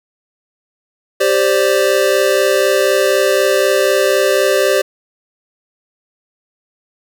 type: chord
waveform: square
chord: G suspended fourth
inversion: none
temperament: equal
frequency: 392 / 523.3 / 587.3 Hz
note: G4 / C5 / D5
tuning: 0 / 0 / 0 cents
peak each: -16 dBFS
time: 1.2-4.82 s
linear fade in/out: 10 ms
effects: 8-bit